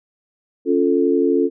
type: chord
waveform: sine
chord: Db augmented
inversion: none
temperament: equal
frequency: 277.2 / 349.2 / 440 Hz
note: Db4 / F4 / A4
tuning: 0 / 0 / 0 cents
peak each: -18 dBFS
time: 0.65-1.5 s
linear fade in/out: 50 ms
effects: none